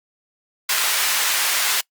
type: high-pass noise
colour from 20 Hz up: pink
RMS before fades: -20 dBFS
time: 0.69-1.81 s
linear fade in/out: 5 ms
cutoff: 1400 Hz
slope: 12 dB/octave
effects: noise-tail reverb RT60 0.1 s tail -24 dB re dry + Opus 48 kbps